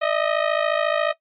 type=ring-modulated tone; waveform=sawtooth; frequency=625 Hz; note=D#5; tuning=8 cents sharp; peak=-12 dBFS; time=0.01-1.13 s; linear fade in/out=20 ms; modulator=27.1 Hz; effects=noise-tail reverb RT60 0.1 s tail -18 dB re dry + resampled to 8000 Hz